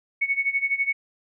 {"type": "tone with tremolo", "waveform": "sine", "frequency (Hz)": 2217, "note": "C#7", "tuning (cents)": 0, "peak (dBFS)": -18, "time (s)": [0.21, 0.93], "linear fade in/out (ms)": 10, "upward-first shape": "sine", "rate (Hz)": 12, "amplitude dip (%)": 85, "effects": []}